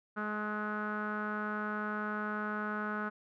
sawtooth tone with low-pass filter, 211.2 Hz, G#3, 29 cents sharp, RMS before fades -36 dBFS, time 0.16-3.1 s, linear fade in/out 20 ms, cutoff 1400 Hz, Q 9.9, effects none

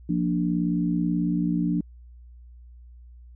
sine chord, Bb major, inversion second, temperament equal, 174.61 / 233.1 / 293.7 Hz, F3 / Bb3 / D4, 0 / 0 / 0 cents, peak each -24 / -29 / -26 dBFS, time 0.09-1.81 s, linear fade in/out 5 ms, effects added 60 Hz sine -44 dBFS peak until 3.35 s

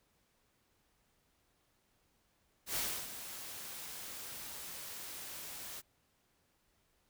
white noise with ADSR envelope, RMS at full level -35 dBFS, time 2.66-5.82 s, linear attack 98 ms, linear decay 310 ms, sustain -11 dB, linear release 31 ms, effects pink hiss -75 dBFS RMS until 7.09 s

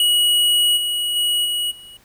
square tone with level steps, 2913 Hz, F#7, 28 cents flat, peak -14 / -20 / -17 / -20 / -39 dBFS, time 0-1.97 s, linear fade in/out 2 ms, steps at 0.76 / 1.15 / 1.44 / 1.7 s, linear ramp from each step 20 ms, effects pink hiss -54 dBFS RMS until 2.04 s

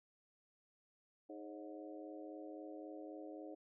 harmonic tone with a mistuned harmonic, 103.83 Hz, G#2, in tune, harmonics 3 / 4 / 5 / 6 / 7, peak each -50 / -55 / -54 / -57 / -59 dBFS, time 1.29-3.55 s, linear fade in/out 10 ms, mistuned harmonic 5, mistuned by +66 cents, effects none

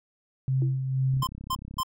sine tone with tremolo, 132.1 Hz, C3, 17 cents sharp, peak -21 dBFS, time 0.48-1.23 s, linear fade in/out 0 ms, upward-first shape sine, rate 2.1 Hz, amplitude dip 50%
sine tone with exponential decay, 329.6 Hz, E4, in tune, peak -30 dBFS, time 0.62-0.81 s, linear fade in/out 1 ms, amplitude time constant 41 ms
click train, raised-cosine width 5 ms, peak -28 dBFS, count 23, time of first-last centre 1.14-1.801 s, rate 33.3 Hz
square tone bursts, 1042 Hz, C6, 7 cents flat, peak -26 dBFS, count 3, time 1.22-1.833 s, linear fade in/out 5 ms, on 51 ms, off 230 ms
effects none

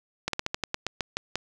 slowing click train, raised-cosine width 0.2 ms, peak -10 dBFS, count 11, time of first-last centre 0.28-1.356 s, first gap 53 ms, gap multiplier 1.15, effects none

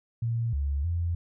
sine tone with pitch steps, 116 / 70.5 / 85.4 Hz, A#2 / C#2 / F2, -8 / +30 / -38 cents, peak -25 dBFS, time 0.22-1.15 s, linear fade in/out 5 ms, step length 310 ms, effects none

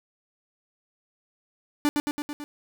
45% pulse tone with echo, 293.6 Hz, D4, in tune, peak -19 dBFS, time 1.85-1.89 s, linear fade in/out 0 ms, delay 110 ms, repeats 5, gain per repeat -3 dB, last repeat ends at 2.44 s, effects none

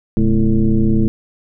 sine tone with frequency modulation, 100 Hz, G2, 35 cents sharp, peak -10 dBFS, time 0.17-1.08 s, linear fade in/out 0 ms, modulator 116 Hz, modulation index 1.9, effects none

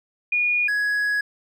sine / triangle tone pair in turn, 2443 / 1672 Hz, D#7 / G#6, -32 / +11 cents, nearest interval perfect fifth, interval 657 cents, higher first, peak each -18 dBFS, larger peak neither, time 0.32-0.68 / 0.68-1.21 s, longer second, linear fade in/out 5 ms, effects none

